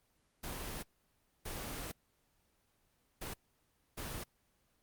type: noise bursts at uneven times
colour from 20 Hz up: pink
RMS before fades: -42 dBFS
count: 4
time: 0.43-0.83 / 1.45-1.92 / 3.21-3.34 / 3.97-4.24 s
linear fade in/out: 10 ms
effects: pink hiss -75 dBFS RMS until 4.82 s + Opus 24 kbps